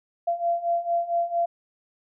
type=beating tone pair; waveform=sine; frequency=683 / 687.4 Hz; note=F5 / F5; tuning=-39 / -28 cents; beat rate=4.4 Hz; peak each=-27 / -24 dBFS; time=0.27-1.46 s; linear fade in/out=10 ms; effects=none